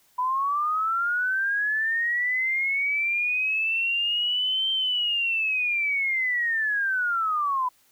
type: linear two-way sweep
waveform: sine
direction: up then down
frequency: 987.8 to 3136 to 987.8 Hz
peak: -22 dBFS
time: 0.18-7.69 s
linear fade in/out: 10 ms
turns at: 4.71 s
effects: white hiss -62 dBFS RMS until 7.91 s